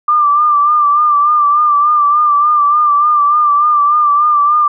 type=tone with vibrato; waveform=sine; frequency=1186 Hz; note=D6; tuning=17 cents sharp; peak=-7 dBFS; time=0.08-4.68 s; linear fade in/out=5 ms; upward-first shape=sine; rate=3.4 Hz; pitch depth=44 cents each way; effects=none